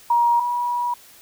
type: tone pair in turn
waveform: sine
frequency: 948 / 966.8 Hz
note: A#5 / B5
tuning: +29 / -37 cents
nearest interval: unison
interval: 34 cents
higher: second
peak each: -14 / -20 dBFS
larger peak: first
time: 0.1-0.4 / 0.4-0.94 s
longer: second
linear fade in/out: 5 ms
effects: white hiss -48 dBFS RMS until 1.21 s